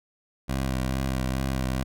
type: tone with vibrato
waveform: 15% pulse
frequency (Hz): 65.41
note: C2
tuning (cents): 0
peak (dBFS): -19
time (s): 0.48-1.84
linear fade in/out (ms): 20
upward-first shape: sine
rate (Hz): 2.3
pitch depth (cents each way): 34
effects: none